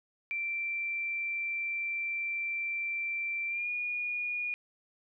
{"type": "tone with pitch glide", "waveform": "sine", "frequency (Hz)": [2349, 2442], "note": ["D7", "D#7"], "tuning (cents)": [0, -33], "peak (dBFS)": -31, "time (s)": [0.31, 4.54], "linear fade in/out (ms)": 0, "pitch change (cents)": 67, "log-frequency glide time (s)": [3.48, 3.69], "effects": []}